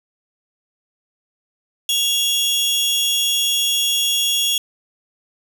sawtooth tone pair together, 2794 / 3345 Hz, F7 / G#7, 0 / +12 cents, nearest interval minor third, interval 312 cents, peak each -21 / -14 dBFS, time 1.89-4.58 s, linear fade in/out 2 ms, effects none

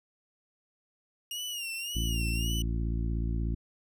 sawtooth tone with vibrato, 2829 Hz, F7, 22 cents sharp, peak -31 dBFS, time 1.31-2.62 s, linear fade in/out 2 ms, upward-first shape sine, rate 1.8 Hz, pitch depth 91 cents each way
harmonic tone, 56.6 Hz, A1, 50 cents sharp, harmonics 1 / 2 / 3 / 4 / 5 / 6, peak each -29 / -35 / -39 / -41 / -43 / -45 dBFS, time 1.95-3.55 s, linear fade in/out 10 ms
effects none

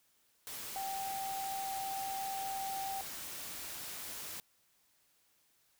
sine tone in noise, 778 Hz, G5, 13 cents flat, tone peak -37 dBFS, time 0.76-3.01 s, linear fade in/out 0 ms, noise white, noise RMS -44 dBFS, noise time 0.47-4.4 s, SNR +4 dB, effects white hiss -72 dBFS RMS until 5.79 s

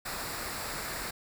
pink noise with comb filter, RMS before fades -37 dBFS, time 0.05-1.11 s, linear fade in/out 10 ms, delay 0.32 ms, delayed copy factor -0.55, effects none

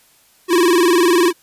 square tone with vibrato, 349.2 Hz, F4, in tune, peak -11 dBFS, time 0.48-1.33 s, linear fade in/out 50 ms, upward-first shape square, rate 20 Hz, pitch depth 96 cents each way, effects white hiss -53 dBFS RMS until 1.42 s + resampled to 32000 Hz

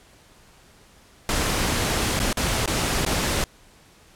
pink noise with dropouts, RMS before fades -23 dBFS, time 1.29-3.44 s, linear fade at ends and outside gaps 1 ms, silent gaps 2.192-2.2 / 2.329-2.371 / 2.659-2.676 / 3.05-3.063 s, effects pink hiss -53 dBFS RMS until 4.15 s + low-pass 11000 Hz 12 dB/octave

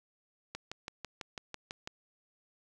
click train, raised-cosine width 0.2 ms, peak -22 dBFS, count 9, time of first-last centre 0.55-1.875 s, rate 6.04 Hz, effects none

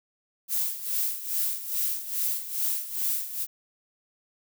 violet noise with tremolo, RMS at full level -26 dBFS, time 0.48-3.47 s, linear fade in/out 50 ms, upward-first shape sine, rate 2.4 Hz, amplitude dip 75%, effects none

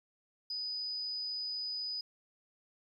triangle tone, 4978 Hz, D#8, in tune, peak -32 dBFS, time 0.5-2.01 s, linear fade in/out 5 ms, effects tanh soft clip ceiling -34 dBFS

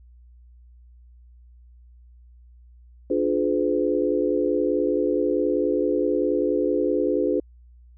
sine chord, D diminished seventh, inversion none, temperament just, 293.7 / 352.4 / 422.9 / 507.5 Hz, D4 / F4 / Ab4 / Cb5, 0 / +16 / +31 / +47 cents, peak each -25 dBFS, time 3.1-7.4 s, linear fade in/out 5 ms, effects added 60 Hz sine -47 dBFS peak until 7.97 s

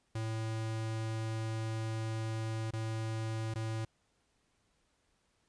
square tone with dropouts, 111.3 Hz, A2, 20 cents sharp, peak -35 dBFS, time 0.15-3.85 s, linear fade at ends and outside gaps 5 ms, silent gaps 2.708-2.733 / 3.54-3.556 s, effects pink hiss -75 dBFS RMS until 5.48 s + resampled to 22050 Hz

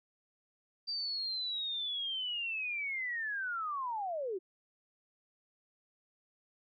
sine linear sweep, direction down, 4699 to 349.2 Hz, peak -34 dBFS, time 0.87-4.39 s, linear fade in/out 20 ms, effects none

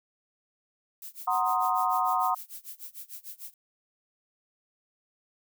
violet noise with tremolo, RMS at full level -40 dBFS, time 1.02-3.54 s, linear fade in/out 2 ms, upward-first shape sine, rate 6.7 Hz, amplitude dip 95%
sine chord, C half-diminished seventh, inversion second, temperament equal with one note detuned, 740 / 936.1 / 1046.5 / 1244.5 Hz, Gb5 / Bb5 / C6 / Eb6, 0 / +7 / 0 / 0 cents, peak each -28 / -30 / -29 / -29 dBFS, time 1.27-2.35 s, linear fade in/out 10 ms
effects none

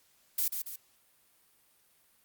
violet noise with echo, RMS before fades -29 dBFS, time 0.38-0.48 s, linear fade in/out 5 ms, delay 140 ms, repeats 2, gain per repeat -6 dB, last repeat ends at 0.76 s, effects white hiss -67 dBFS RMS until 2.24 s + Opus 48 kbps

